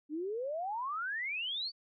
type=exponential sweep; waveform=sine; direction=up; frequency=287.6 to 4645 Hz; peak=-34 dBFS; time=0.09-1.72 s; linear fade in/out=50 ms; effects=none